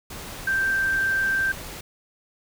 sine tone in noise, 1568 Hz, G6, in tune, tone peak -20 dBFS, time 0.47-1.52 s, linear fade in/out 5 ms, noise pink, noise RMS -37 dBFS, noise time 0.1-1.81 s, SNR +14 dB, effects none

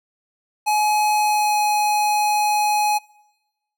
square tone with pitch glide, 845 to 839.6 Hz, G#5 to G#5, +30 to +19 cents, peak -17 dBFS, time 0.66-2.99 s, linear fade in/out 20 ms, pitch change -11 cents, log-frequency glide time 1.12-1.6 s, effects noise-tail reverb RT60 1.0 s tail -24 dB re dry

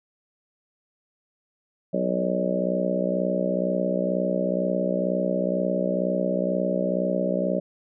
harmonic tone with a mistuned harmonic, 62.1 Hz, B1, 10 cents sharp, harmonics 3 / 4 / 5 / 6 / 7 / 8 / 9 / 10, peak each -27 / -32 / -33 / -35 / -33 / -34 / -27 / -29 dBFS, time 1.93-7.6 s, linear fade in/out 10 ms, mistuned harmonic 10, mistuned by -15 cents, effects none

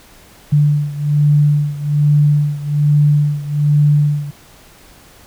sine beating tone pair, 146.83 / 148.03 Hz, D3 / D3, 0 / +14 cents, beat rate 1.2 Hz, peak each -12 / -15 dBFS, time 0.52-4.31 s, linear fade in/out 10 ms, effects pink hiss -44 dBFS RMS until 5.26 s

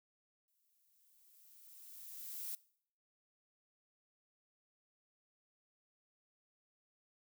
violet noise with exponential growth, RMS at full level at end -42 dBFS, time 0.48-2.55 s, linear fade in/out 1 ms, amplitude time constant 450 ms, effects noise-tail reverb RT60 0.6 s tail -21 dB re dry

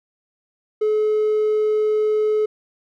triangle tone, 428 Hz, A4, 48 cents flat, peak -13 dBFS, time 0.81-2.46 s, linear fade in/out 10 ms, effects tanh soft clip ceiling -11 dBFS

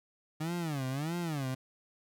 30% pulse tone with vibrato, 150.6 Hz, D3, 44 cents sharp, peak -30 dBFS, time 0.4-1.55 s, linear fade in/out 10 ms, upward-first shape sine, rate 1.6 Hz, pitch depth 260 cents each way, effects none

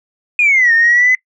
sine exponential two-way sweep, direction down then up, 2489 to 1815 to 2035 Hz, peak -7 dBFS, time 0.39-1.15 s, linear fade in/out 2 ms, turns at 0.73 s, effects noise-tail reverb RT60 0.1 s tail -22 dB re dry + tanh soft clip ceiling -3 dBFS

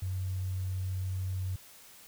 triangle tone, 93.4 Hz, F#2, 17 cents sharp, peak -27 dBFS, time 0.02-1.56 s, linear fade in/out 5 ms, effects tanh soft clip ceiling -29 dBFS + white hiss -54 dBFS RMS until 2.07 s

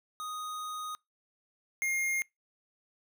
square tone pair in turn, 1244.5 / 2129 Hz, D#6 / C7, 0 / +30 cents, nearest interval major sixth, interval 930 cents, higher second, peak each -37 / -29 dBFS, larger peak second, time 0.2-0.95 / 1.82-2.22 s, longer first, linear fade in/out 0 ms, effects noise-tail reverb RT60 0.2 s tail -26 dB re dry

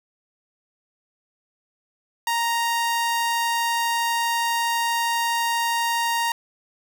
sawtooth tone, 932.3 Hz, A#5, in tune, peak -17 dBFS, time 2.27-6.32 s, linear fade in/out 2 ms, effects none

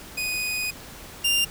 sawtooth tone pair in turn, 2489 / 2794 Hz, D#7 / F7, 0 / 0 cents, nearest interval major second, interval 200 cents, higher second, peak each -22 / -16 dBFS, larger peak second, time 0.17-0.71 / 1.24-1.45 s, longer first, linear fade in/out 10 ms, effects pink hiss -42 dBFS RMS until 1.5 s

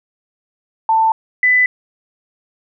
sine tone pair in turn, 890 / 1998 Hz, A5 / B6, +20 / +20 cents, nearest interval octave + major second, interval 1400 cents, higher second, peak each -10 / -9 dBFS, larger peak second, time 0.89-1.12 / 1.43-1.66 s, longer neither, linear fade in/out 2 ms, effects none

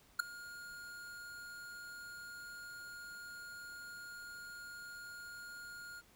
square tone with ADSR envelope, 1422 Hz, F6, 31 cents sharp, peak -26 dBFS, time 0.19-6.02 s, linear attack 10 ms, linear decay 4 ms, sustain -22 dB, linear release 37 ms, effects pink hiss -66 dBFS RMS until 6.15 s

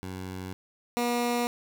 15% pulse tone pair in turn, 93.1 / 240.5 Hz, F#2 / B3, +11 / -46 cents, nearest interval octave + major third, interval 1643 cents, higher second, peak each -29 / -19 dBFS, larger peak second, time 0.03-0.53 / 0.97-1.47 s, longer neither, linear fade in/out 0 ms, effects none

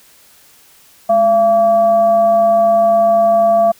sine tone with frequency modulation, 679 Hz, F5, 49 cents flat, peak -8 dBFS, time 1.09-3.72 s, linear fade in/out 10 ms, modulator 470 Hz, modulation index 0.32, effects white hiss -47 dBFS RMS until 3.79 s

